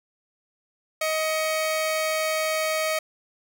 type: tone pair together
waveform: sawtooth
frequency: 629.7 / 2244 Hz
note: D#5 / C#7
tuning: +21 / +21 cents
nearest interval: octave + minor seventh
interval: 2200 cents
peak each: -20 / -27 dBFS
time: 1.01-2.99 s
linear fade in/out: 5 ms
effects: none